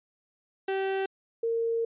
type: tone pair in turn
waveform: 35% pulse / sine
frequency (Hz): 386.2 / 459.3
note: G4 / A#4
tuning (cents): -26 / -26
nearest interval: minor third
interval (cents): 300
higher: second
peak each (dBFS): -25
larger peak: neither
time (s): 0.68-1.06 / 1.43-1.85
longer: second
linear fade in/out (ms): 5
effects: resampled to 8000 Hz